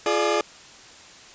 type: tone cluster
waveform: 30% pulse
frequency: 345.1 / 422.4 / 593 / 1220 Hz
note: F4 / G#4 / D5 / D#6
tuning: -21 / +29 / +17 / -34 cents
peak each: -24 / -21 / -22 / -27 dBFS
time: 0.06-0.41 s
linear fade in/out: 2 ms
effects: white hiss -46 dBFS RMS until 1.34 s + resampled to 16000 Hz